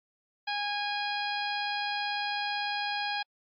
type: harmonic tone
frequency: 822 Hz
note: G#5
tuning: 18 cents flat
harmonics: 1 / 2 / 3 / 4 / 5 / 6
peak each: -33 / -36 / -38 / -39 / -40 / -41 dBFS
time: 0.47-3.23 s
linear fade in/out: 10 ms
effects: AAC 48 kbps